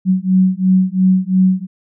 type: beating tone pair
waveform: sine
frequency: 185.3 / 188.2 Hz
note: F#3 / F#3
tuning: +3 / +30 cents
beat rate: 2.9 Hz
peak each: -13 dBFS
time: 0.05-1.67 s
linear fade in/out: 50 ms
effects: none